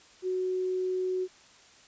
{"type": "tone", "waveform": "sine", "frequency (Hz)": 370, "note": "F#4", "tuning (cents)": 0, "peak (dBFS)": -27, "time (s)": [0.22, 1.28], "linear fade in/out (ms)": 50, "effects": ["white hiss -56 dBFS RMS until 1.87 s", "resampled to 16000 Hz"]}